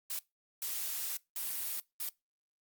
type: noise bursts at uneven times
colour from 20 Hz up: blue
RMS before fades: -37 dBFS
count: 4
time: 0.1-0.19 / 0.62-1.17 / 1.36-1.8 / 2-2.09 s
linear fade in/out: 2 ms
effects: noise-tail reverb RT60 0.2 s tail -22 dB re dry + Opus 48 kbps